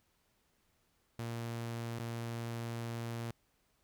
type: tone with dropouts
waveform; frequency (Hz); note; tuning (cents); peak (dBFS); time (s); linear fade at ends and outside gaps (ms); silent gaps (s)
sawtooth; 116.54; A#2; 0; -34; 1.19-3.31; 0; 1.985-1.999
effects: pink hiss -75 dBFS RMS until 3.83 s